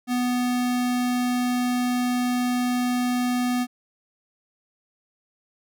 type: tone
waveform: square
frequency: 247.2 Hz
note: B3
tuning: 2 cents sharp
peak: -22 dBFS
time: 0.07-3.67 s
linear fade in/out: 50 ms
effects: none